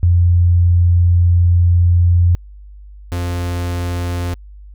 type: tone pair in turn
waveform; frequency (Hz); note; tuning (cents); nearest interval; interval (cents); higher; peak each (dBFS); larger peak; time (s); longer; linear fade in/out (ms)
sine / 45% pulse; 87.31 / 87.7; F2 / F2; 0 / +8; unison; 8; second; -8 / -18; first; 0.03-2.35 / 3.12-4.34; first; 0
effects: added 50 Hz sine -34 dBFS peak until 4.74 s